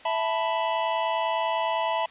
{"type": "chord", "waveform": "square", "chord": "E suspended fourth", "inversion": "none", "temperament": "just", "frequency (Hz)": [659.3, 879, 988.9], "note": ["E5", "A5", "B5"], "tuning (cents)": [0, -2, 2], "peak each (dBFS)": -29, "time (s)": [0.05, 2.06], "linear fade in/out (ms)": 5, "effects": ["white hiss -49 dBFS RMS until 2.1 s", "resampled to 8000 Hz"]}